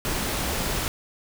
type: noise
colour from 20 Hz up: pink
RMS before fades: -27 dBFS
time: 0.05-0.88 s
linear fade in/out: 0 ms
effects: none